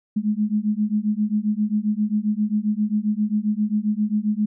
sine beating tone pair, 207.5 / 215 Hz, G#3 / A3, -1 / -40 cents, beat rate 7.5 Hz, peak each -22 dBFS, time 0.16-4.46 s, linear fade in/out 10 ms, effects none

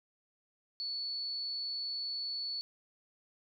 sine tone, 4435 Hz, C#8, in tune, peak -35 dBFS, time 0.8-2.61 s, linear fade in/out 0 ms, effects none

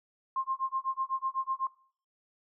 sine tone with tremolo, 1061 Hz, C6, 24 cents sharp, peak -26 dBFS, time 0.36-1.67 s, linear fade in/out 2 ms, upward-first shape sine, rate 8 Hz, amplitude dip 100%, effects noise-tail reverb RT60 0.5 s tail -21 dB re dry

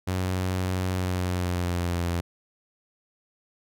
sawtooth tone with pitch glide, 92.5 to 86.31 Hz, F#2 to F2, 0 to -20 cents, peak -21 dBFS, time 0.07-2.21 s, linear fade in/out 10 ms, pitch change -120 cents, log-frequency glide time 0.91-2.03 s, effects none

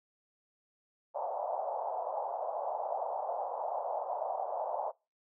pink band-pass noise, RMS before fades -36 dBFS, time 1.14-4.92 s, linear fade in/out 20 ms, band 580 to 900 Hz, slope 48 dB/octave, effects noise-tail reverb RT60 0.3 s tail -26 dB re dry

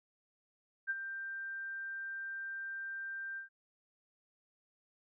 sine tone with ADSR envelope, 1575 Hz, G6, 8 cents sharp, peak -30 dBFS, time 0.87-3.49 s, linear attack 31 ms, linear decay 34 ms, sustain -9 dB, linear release 120 ms, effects none

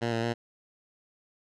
10% pulse tone with pitch steps, 117.5 / 114.4 / 117.4 Hz, A#2 / A#2 / A#2, +14 / -32 / +13 cents, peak -19 dBFS, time 0.01-0.34 s, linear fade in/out 20 ms, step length 110 ms, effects low-pass 5000 Hz 12 dB/octave

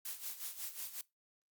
blue noise with tremolo, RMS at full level -41 dBFS, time 0.05-1.01 s, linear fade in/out 2 ms, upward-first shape sine, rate 5.5 Hz, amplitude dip 75%, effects noise-tail reverb RT60 0.2 s tail -22 dB re dry + Opus 48 kbps

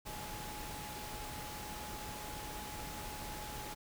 sine tone in noise, 843 Hz, G#5, 26 cents sharp, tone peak -48 dBFS, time 0.05-3.75 s, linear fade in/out 20 ms, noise pink, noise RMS -45 dBFS, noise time 0.05-3.75 s, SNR -6 dB, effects none

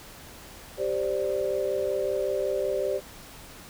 sine chord, G suspended fourth, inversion none, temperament just, 392 / 522.7 / 588 Hz, G4 / C5 / D5, 0 / -2 / +2 cents, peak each -29 dBFS, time 0.77-3.01 s, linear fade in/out 50 ms, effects pink hiss -46 dBFS RMS until 3.69 s

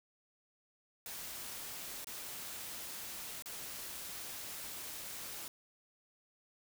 white noise with dropouts, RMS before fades -45 dBFS, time 1.06-5.48 s, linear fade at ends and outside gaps 1 ms, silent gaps 2.045-2.07 / 3.423-3.458 s, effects none

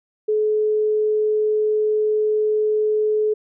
sine tone, 427.7 Hz, A4, 49 cents flat, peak -16 dBFS, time 0.28-3.34 s, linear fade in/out 10 ms, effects none

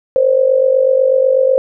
sine tone with amplitude modulation, 525 Hz, C5, 6 cents sharp, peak -5 dBFS, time 0.16-1.58 s, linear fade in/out 0 ms, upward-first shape sine, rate 48.1 Hz, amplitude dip 75%, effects none

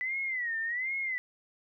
sine tone with vibrato, 1975.5 Hz, B6, in tune, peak -30 dBFS, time 0.01-1.18 s, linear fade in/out 0 ms, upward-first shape sine, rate 1.3 Hz, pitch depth 160 cents each way, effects none

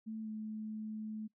sine tone with pitch glide, 220 to 216.2 Hz, A3 to A3, 0 to -30 cents, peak -39 dBFS, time 0.06-1.28 s, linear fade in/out 20 ms, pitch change -30 cents, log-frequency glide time 0.22-0.29 s, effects noise-tail reverb RT60 0.1 s tail -22 dB re dry

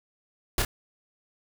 pink noise with echo, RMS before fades -24 dBFS, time 0.58-0.62 s, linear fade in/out 2 ms, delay 30 ms, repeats 1, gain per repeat -4 dB, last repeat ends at 0.65 s, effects none

